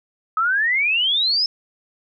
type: exponential sweep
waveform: sine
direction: up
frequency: 1261 to 5274 Hz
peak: -16 dBFS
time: 0.37-1.46 s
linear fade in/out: 2 ms
effects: none